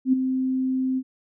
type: tone with ADSR envelope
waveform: sine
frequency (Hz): 260.1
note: C4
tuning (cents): -10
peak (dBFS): -13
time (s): 0.05-1.03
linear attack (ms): 79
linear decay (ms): 11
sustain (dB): -8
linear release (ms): 54
effects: none